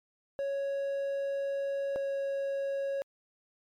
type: tone pair in turn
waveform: triangle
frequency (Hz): 554.4 / 551.6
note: C#5 / C#5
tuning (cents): 0 / -9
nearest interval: unison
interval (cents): 9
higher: first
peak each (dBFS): -28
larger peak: neither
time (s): 0.39-1.96 / 1.96-3.02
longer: first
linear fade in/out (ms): 0
effects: MP3 96 kbps